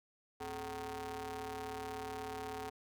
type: ring-modulated tone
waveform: sawtooth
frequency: 164.81 Hz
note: E3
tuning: in tune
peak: -34 dBFS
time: 0.4-2.7 s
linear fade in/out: 10 ms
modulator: 595 Hz
effects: none